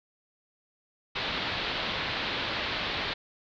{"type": "low-pass noise", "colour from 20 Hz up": "white", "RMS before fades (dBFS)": -32, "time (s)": [1.15, 3.14], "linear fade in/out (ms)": 10, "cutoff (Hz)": 4200, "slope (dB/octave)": 48, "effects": []}